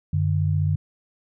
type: tone pair together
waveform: sine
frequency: 94.48 / 149.6 Hz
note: F#2 / D3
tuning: +37 / +32 cents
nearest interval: minor sixth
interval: 795 cents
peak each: -21 / -22 dBFS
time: 0.13-0.76 s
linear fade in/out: 5 ms
effects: none